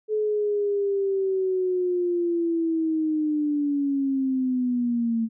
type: linear sweep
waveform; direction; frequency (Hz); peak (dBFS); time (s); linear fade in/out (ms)
sine; down; 431 to 223.9; -21; 0.08-5.29; 50
effects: none